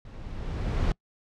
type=noise with level ramp; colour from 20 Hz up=brown; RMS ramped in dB=-43 to -23 dBFS; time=0.05-0.92 s; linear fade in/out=2 ms; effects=noise-tail reverb RT60 0.1 s tail -25 dB re dry + low-pass 5000 Hz 12 dB/octave